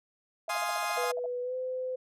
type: tone bursts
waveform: sine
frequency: 659.3 Hz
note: E5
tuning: in tune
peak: -34 dBFS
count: 12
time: 0.48-1.26 s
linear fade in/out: 2 ms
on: 21 ms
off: 48 ms
type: chord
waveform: 30% pulse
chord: F minor seventh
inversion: none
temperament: equal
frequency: 698.5 / 830.6 / 1046.5 / 1244.5 Hz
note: F5 / Ab5 / C6 / Eb6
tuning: 0 / 0 / 0 / 0 cents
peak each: -33 dBFS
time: 0.49-1.12 s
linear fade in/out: 10 ms
type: tone with pitch glide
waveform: sine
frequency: 492.5 to 511.3 Hz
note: B4 to C5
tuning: -5 to -40 cents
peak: -31 dBFS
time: 0.97-1.96 s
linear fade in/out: 10 ms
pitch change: +65 cents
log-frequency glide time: 1.42-1.55 s
effects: resampled to 32000 Hz